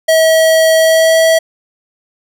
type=tone with pitch glide; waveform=square; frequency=643 to 649.7 Hz; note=E5 to E5; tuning=-43 to -25 cents; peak=-7 dBFS; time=0.08-1.39 s; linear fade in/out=10 ms; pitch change=+18 cents; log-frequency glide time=0.76-1.2 s; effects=none